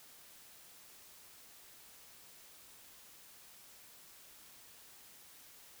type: silence
effects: white hiss -58 dBFS RMS until 5.8 s

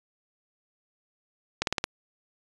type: slowing click train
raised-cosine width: 0.2 ms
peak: -8 dBFS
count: 5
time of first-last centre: 1.62-1.841 s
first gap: 52 ms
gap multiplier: 1.04
effects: resampled to 22050 Hz

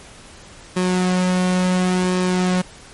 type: tone with flanger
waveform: sawtooth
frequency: 182.6 Hz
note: F#3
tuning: 23 cents flat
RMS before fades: -18 dBFS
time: 0.76-2.62 s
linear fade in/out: 10 ms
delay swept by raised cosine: 1.4 to 3.1 ms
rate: 0.71 Hz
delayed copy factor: -0.5
effects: pink hiss -42 dBFS RMS until 2.93 s + MP3 48 kbps

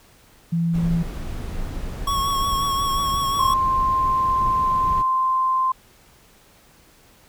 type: tone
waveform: sine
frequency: 167.8 Hz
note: E3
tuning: 31 cents sharp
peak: -18 dBFS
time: 0.52-1.03 s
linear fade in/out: 10 ms
type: noise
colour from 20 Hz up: brown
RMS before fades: -29 dBFS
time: 0.73-5.03 s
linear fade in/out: 20 ms
type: tone with vibrato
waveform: square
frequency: 1106 Hz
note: C#6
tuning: 4 cents flat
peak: -21 dBFS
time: 2.07-3.54 s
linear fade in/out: 5 ms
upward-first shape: triangle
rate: 5.6 Hz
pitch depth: 33 cents each way
type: tone with pitch glide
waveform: sine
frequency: 1054 to 1042.5 Hz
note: C6 to C6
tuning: +12 to -7 cents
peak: -17 dBFS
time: 3.39-5.72 s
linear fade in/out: 5 ms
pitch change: -19 cents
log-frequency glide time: 3.55-4.7 s
effects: pink hiss -53 dBFS RMS until 7.28 s

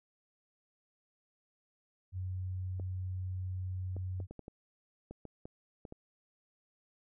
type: tone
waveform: sine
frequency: 92.5 Hz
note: F#2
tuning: in tune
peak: -35 dBFS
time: 2.12-4.27 s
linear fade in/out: 50 ms
type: clicks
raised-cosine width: 2 ms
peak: -32 dBFS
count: 11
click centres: 2.798 / 3.966 / 4.202 / 4.31 / 4.393 / 4.481 / 5.11 / 5.253 / 5.455 / 5.852 / 5.924 s
effects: none

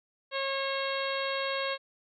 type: harmonic tone with a mistuned harmonic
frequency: 544 Hz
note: C#5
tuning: 33 cents flat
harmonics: 1 / 2 / 3 / 4 / 5 / 6 / 7 / 8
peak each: -33 / -36 / -38 / -39 / -40 / -41 / -41 / -42 dBFS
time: 0.31-1.78 s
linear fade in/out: 50 ms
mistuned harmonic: 8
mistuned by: -21 cents
effects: none

